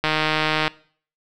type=click train; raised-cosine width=0.3 ms; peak=-4 dBFS; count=100; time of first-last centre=0.04-0.679 s; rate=155 Hz; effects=noise-tail reverb RT60 0.5 s tail -21 dB re dry